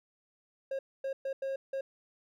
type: tone bursts at uneven times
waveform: triangle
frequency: 540 Hz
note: C#5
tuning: 45 cents flat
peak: -30 dBFS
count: 5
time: 0.71-0.79 / 1.04-1.13 / 1.25-1.33 / 1.42-1.56 / 1.73-1.81 s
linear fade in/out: 5 ms
effects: none